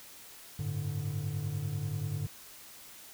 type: chord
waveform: triangle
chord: G suspended second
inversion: none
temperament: equal with one note detuned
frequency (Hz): 98 / 108.3 / 146.83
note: G2 / A2 / D3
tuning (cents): 0 / -27 / 0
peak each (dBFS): -36 / -35 / -33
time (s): 0.59-2.27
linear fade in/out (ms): 5
effects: white hiss -51 dBFS RMS until 3.13 s